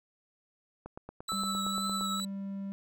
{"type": "click train", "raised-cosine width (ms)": 1, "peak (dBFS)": -28, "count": 11, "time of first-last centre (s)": [0.86, 2.011], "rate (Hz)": 8.69}
{"type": "tone with vibrato", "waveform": "30% pulse", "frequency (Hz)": 3951, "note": "B7", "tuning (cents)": 0, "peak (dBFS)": -32, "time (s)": [1.28, 2.25], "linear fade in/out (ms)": 5, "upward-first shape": "triangle", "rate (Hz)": 2.1, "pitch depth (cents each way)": 32}
{"type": "tone with tremolo", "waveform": "sine", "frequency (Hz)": 1308, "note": "E6", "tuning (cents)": -14, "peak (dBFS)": -32, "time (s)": [1.29, 2.2], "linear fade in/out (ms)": 0, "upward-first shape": "sine", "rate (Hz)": 11, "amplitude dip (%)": 40}
{"type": "tone", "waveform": "triangle", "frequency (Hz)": 196.6, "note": "G3", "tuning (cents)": 5, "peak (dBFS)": -33, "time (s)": [1.33, 2.72], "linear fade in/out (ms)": 0}
{"effects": []}